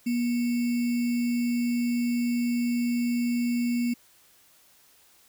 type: tone with sample-and-hold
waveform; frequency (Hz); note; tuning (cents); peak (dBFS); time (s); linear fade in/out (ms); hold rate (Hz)
sine; 239.9; A#3; +50; -23; 0.06-3.94; 10; 2450
effects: white hiss -59 dBFS RMS until 5.28 s